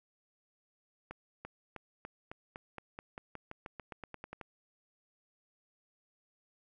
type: accelerating click train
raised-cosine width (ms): 0.5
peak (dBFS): -28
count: 19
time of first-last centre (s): 1.11-4.413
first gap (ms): 340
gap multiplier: 0.92
effects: none